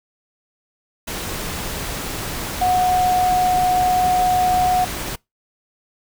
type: tone in noise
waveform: sine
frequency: 731 Hz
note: F#5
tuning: 21 cents flat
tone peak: -14 dBFS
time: 2.61-4.85 s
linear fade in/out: 10 ms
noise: pink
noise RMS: -27 dBFS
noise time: 1.07-5.16 s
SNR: +10 dB
effects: noise-tail reverb RT60 0.2 s tail -25 dB re dry